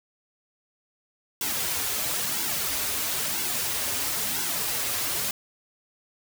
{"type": "noise with flanger", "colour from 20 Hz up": "white", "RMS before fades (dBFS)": -28, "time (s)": [1.41, 5.31], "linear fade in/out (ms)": 2, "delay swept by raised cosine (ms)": [1.6, 6.2], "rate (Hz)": 1, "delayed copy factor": -0.7, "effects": []}